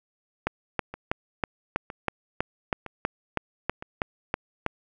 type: two click trains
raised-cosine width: 0.5 ms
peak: -9 / -21 dBFS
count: 14 / 4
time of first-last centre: 0.47-4.664 / 0.94-3.825 s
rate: 3.1 / 1.04 Hz
effects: none